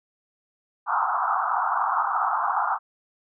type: band-pass noise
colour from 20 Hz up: white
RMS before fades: -24 dBFS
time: 0.86-2.79 s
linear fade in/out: 50 ms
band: 720 to 1400 Hz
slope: 96 dB/octave
effects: none